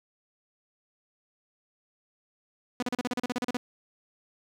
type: tone bursts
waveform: sawtooth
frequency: 246.9 Hz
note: B3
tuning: in tune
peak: -23 dBFS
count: 13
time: 2.8-3.57 s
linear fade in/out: 2 ms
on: 26 ms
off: 36 ms
effects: low-pass 8000 Hz 12 dB/octave + 9-bit